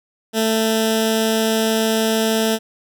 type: tone with notch filter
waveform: 10% pulse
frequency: 221.7 Hz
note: A3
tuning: 13 cents sharp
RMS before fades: -18 dBFS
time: 0.33-2.59 s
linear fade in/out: 50 ms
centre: 1100 Hz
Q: 0.99
effects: none